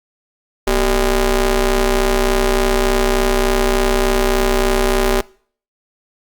sawtooth ring-modulated tone, 207.7 Hz, G#3, in tune, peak -6 dBFS, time 0.67-5.21 s, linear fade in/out 5 ms, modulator 176 Hz, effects noise-tail reverb RT60 0.5 s tail -23 dB re dry + Opus 48 kbps

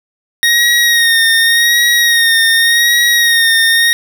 25% pulse tone with vibrato, 1864.7 Hz, A#6, in tune, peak -4 dBFS, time 0.43-3.93 s, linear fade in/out 0 ms, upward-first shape sine, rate 0.87 Hz, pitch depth 38 cents each way, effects none

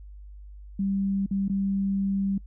sine tone with dropouts, 196 Hz, G3, in tune, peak -23 dBFS, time 0.79-2.38 s, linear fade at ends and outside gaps 5 ms, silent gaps 1.262-1.31 / 1.482-1.496 s, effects noise-tail reverb RT60 0.1 s tail -26 dB re dry + added 50 Hz sine -41 dBFS peak until 2.46 s

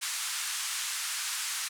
white band-pass noise, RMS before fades -34 dBFS, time 0.01-1.69 s, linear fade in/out 20 ms, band 1100 to 10000 Hz, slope 24 dB/octave, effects none

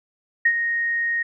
sine tone with ADSR envelope, 1864.7 Hz, A#6, in tune, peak -12 dBFS, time 0.45-1.23 s, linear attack 8 ms, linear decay 64 ms, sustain -8 dB, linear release 9 ms, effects none

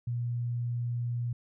sine tone, 120 Hz, B2, 49 cents flat, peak -29 dBFS, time 0.07-1.33 s, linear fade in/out 5 ms, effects none

